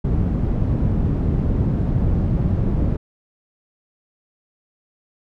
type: low-pass noise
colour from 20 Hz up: white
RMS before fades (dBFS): -19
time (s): 0.04-2.97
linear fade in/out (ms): 10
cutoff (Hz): 150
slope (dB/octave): 12
effects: none